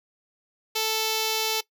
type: tone with notch filter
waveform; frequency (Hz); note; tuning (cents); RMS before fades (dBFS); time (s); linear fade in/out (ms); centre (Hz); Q
5% pulse; 440; A4; 0; -26; 0.75-1.61; 10; 1600; 1.2
effects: noise-tail reverb RT60 0.1 s tail -19 dB re dry